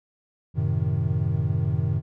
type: chord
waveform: triangle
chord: F# diminished seventh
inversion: none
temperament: equal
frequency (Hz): 92.5 / 110 / 130.81 / 155.56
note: F#2 / A2 / C3 / Eb3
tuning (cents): 0 / 0 / 0 / 0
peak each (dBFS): -25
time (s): 0.54-2.02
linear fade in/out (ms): 50
effects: none